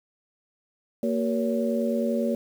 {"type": "tone cluster", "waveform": "sine", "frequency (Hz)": [231.7, 384, 474, 564], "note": ["A#3", "G4", "A#4", "C#5"], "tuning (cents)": [-10, -36, 29, 30], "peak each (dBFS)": [-25, -32, -31, -28], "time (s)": [1.03, 2.35], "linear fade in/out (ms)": 2, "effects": ["8-bit"]}